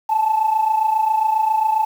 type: tone pair together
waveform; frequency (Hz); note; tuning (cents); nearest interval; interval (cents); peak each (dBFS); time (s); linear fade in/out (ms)
sine; 850 / 877.4; G#5 / A5; +40 / -5; minor second; 55; -20 / -15; 0.09-1.85; 10
effects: tanh soft clip ceiling -9 dBFS + 7-bit